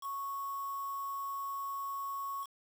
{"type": "tone with quantisation", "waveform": "sine", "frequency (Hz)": 1105, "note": "C#6", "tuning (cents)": -6, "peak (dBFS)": -36, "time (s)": [0.01, 2.47], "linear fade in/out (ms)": 50, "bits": 8, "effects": []}